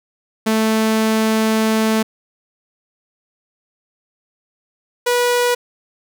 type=tone pair in turn; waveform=sawtooth; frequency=220 / 487.1 Hz; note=A3 / B4; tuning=0 / -24 cents; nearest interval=octave + major second; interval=1376 cents; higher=second; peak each=-10 dBFS; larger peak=neither; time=0.46-2.03 / 5.06-5.55 s; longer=first; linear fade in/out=10 ms; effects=none